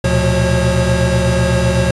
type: tone cluster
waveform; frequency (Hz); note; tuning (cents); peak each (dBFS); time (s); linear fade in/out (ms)
square; 73.5 / 117.7 / 125.7 / 178.3 / 544; D2 / A#2 / B2 / F3 / C#5; +2 / +17 / +31 / +36 / -33; -19; 0.04-1.91; 5
effects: resampled to 24000 Hz